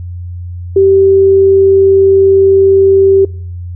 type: tone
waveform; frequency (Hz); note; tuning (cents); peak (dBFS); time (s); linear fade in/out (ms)
sine; 388.7; G4; -15; -3; 0.76-3.25; 5
effects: noise-tail reverb RT60 0.7 s tail -26 dB re dry + added 88 Hz sine -20 dBFS peak until 3.75 s